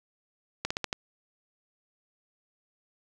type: slowing click train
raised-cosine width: 0.2 ms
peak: -12 dBFS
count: 5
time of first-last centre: 0.65-0.929 s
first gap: 55 ms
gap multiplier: 1.16
effects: none